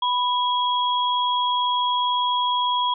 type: tone pair together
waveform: sine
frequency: 987.8 / 3307 Hz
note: B5 / G#7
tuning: 0 / -8 cents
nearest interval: octave + major sixth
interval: 2092 cents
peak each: -20 / -25 dBFS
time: 0.02-2.94 s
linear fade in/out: 5 ms
effects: none

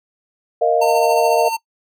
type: chord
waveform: sine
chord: Bb suspended fourth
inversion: none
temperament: equal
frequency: 466.2 / 622.3 / 698.5 Hz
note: Bb4 / Eb5 / F5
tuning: 0 / 0 / 0 cents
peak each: -17 dBFS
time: 0.61-1.49 s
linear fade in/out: 10 ms
type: tone with tremolo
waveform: square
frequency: 906 Hz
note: A#5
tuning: 50 cents flat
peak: -18 dBFS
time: 0.81-1.57 s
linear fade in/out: 10 ms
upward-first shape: sine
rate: 14 Hz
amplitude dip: 40%
effects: noise-tail reverb RT60 0.1 s tail -21 dB re dry

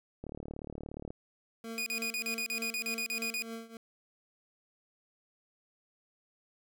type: click train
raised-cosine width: 2 ms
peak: -28 dBFS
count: 33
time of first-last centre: 0.24-1.105 s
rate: 37 Hz
type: tone with tremolo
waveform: 25% pulse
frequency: 227.5 Hz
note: A#3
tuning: 42 cents flat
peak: -34 dBFS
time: 1.64-3.77 s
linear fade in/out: 2 ms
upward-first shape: triangle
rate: 3.3 Hz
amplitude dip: 90%
type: tone bursts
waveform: sawtooth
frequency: 2465 Hz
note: D#7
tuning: 17 cents flat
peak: -29 dBFS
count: 14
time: 1.78-3.422 s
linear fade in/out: 0 ms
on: 82 ms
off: 38 ms
effects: none

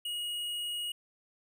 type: tone with tanh clipping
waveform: sine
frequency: 2888 Hz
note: F#7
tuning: 43 cents flat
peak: -35 dBFS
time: 0.05-0.92 s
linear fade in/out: 5 ms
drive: 14 dB
effects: none

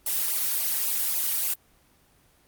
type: noise with flanger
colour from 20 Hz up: blue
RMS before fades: -26 dBFS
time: 0.06-1.54 s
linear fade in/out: 5 ms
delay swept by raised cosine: 0.55 to 2.95 ms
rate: 3.6 Hz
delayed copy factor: -1
effects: pink hiss -61 dBFS RMS until 2.47 s + Opus 24 kbps

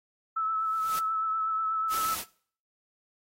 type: tone with vibrato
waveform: sine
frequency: 1307 Hz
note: E6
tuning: 15 cents flat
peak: -26 dBFS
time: 0.36-2.15 s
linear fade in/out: 10 ms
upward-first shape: triangle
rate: 8.2 Hz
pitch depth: 26 cents each way
type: noise with exponential growth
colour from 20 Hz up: white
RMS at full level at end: -34 dBFS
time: 0.59-0.99 s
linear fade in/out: 2 ms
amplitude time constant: 86 ms
type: noise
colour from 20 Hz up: white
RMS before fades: -35 dBFS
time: 1.89-2.25 s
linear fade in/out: 50 ms
effects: noise-tail reverb RT60 0.5 s tail -21 dB re dry + AAC 48 kbps

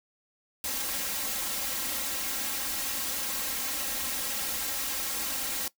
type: noise with comb filter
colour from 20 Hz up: white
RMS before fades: -32 dBFS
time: 0.64-5.68 s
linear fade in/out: 2 ms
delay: 3.7 ms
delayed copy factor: +0.95
effects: noise-tail reverb RT60 0.1 s tail -19 dB re dry

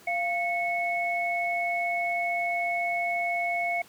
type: tone pair together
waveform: sine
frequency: 694 / 2203 Hz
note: F5 / C#7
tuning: -11 / -11 cents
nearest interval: octave + minor sixth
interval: 2000 cents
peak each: -28 / -28 dBFS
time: 0.07-3.82 s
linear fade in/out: 5 ms
effects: pink hiss -53 dBFS RMS until 3.88 s + high-pass 150 Hz 12 dB/octave

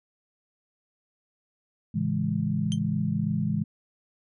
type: chord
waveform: sine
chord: A major seventh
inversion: none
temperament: equal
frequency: 110 / 138.59 / 164.81 / 207.7 Hz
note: A2 / C#3 / E3 / G#3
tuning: 0 / 0 / 0 / 0 cents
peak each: -32 / -32 / -28 / -28 dBFS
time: 1.94-3.64 s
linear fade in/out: 10 ms
type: tone with exponential decay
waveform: sawtooth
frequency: 3136 Hz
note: G7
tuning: in tune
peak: -25 dBFS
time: 2.72-2.79 s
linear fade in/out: 0 ms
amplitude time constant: 15 ms
effects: resampled to 24000 Hz

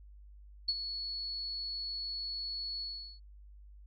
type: tone with ADSR envelope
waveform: sine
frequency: 4393 Hz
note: C#8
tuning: 16 cents flat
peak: -26 dBFS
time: 0.68-3.2 s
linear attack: 9 ms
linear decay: 43 ms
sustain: -10 dB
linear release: 390 ms
effects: added 50 Hz sine -51 dBFS peak until 3.86 s

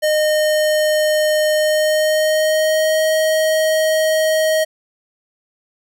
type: tone with pitch glide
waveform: square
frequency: 613 to 629.5 Hz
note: D#5 to D#5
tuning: -26 to +20 cents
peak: -14 dBFS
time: 0.02-4.65 s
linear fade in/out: 20 ms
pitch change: +46 cents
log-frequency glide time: 1.57-3.05 s
effects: none

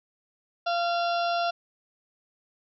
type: harmonic tone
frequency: 689 Hz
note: F5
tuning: 24 cents flat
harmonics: 1 / 2 / 4 / 5 / 6 / 7 / 8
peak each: -25 / -31 / -37 / -39 / -41 / -42 / -43 dBFS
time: 0.66-1.51 s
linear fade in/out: 10 ms
effects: none

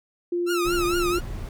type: tone with pitch glide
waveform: sine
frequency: 349.2 to 351.4 Hz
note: F4 to F4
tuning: 0 to +11 cents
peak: -22 dBFS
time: 0.32-1.19 s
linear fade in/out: 5 ms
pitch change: +11 cents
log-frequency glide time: 0.96-1.07 s
type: tone with vibrato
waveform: sawtooth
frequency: 1318.5 Hz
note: E6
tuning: in tune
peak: -22 dBFS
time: 0.46-1.21 s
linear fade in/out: 50 ms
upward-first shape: triangle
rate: 4.4 Hz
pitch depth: 160 cents each way
type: noise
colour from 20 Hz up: brown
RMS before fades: -32 dBFS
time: 0.65-1.49 s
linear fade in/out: 2 ms
effects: none

